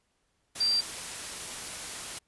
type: tone in noise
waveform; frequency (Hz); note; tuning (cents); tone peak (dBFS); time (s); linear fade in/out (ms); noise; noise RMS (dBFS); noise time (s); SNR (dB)
sine; 4706; D8; +3; -23; 0.6-0.81; 10; white; -38; 0.55-2.19; +12
effects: pink hiss -74 dBFS RMS until 2.27 s + resampled to 24000 Hz